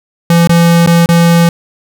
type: tone with dropouts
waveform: square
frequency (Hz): 169.5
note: E3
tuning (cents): +49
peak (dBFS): -5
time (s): 0.3-1.49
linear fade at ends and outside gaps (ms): 2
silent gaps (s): 0.474-0.494 / 0.863-0.873 / 1.06-1.089
effects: none